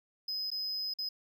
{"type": "tone with dropouts", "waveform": "triangle", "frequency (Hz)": 5050, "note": "D#8", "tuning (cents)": 25, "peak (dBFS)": -32, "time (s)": [0.28, 1.09], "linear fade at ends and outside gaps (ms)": 5, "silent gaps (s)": [[0.504, 0.515], [0.938, 0.986]], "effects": []}